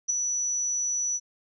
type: tone with ADSR envelope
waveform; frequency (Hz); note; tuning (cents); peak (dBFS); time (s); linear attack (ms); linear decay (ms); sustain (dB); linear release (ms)
sine; 5920; F#8; 0; -19; 0.08-1.2; 22; 4; -6; 44
effects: none